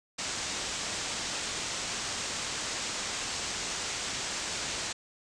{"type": "low-pass noise", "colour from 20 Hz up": "white", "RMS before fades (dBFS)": -35, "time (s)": [0.18, 4.93], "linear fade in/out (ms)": 10, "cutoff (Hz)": 8000, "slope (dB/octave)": 48, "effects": ["resampled to 22050 Hz"]}